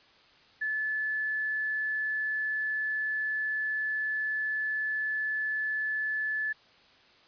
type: tone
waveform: sine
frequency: 1732 Hz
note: A6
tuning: 28 cents flat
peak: -28 dBFS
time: 0.61-6.53 s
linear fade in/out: 10 ms
effects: white hiss -59 dBFS RMS until 7.27 s + resampled to 11025 Hz